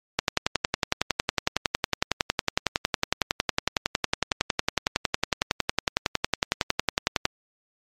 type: click train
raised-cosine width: 0.2 ms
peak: -3 dBFS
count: 78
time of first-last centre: 0.19-7.254 s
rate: 10.9 Hz
effects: MP3 64 kbps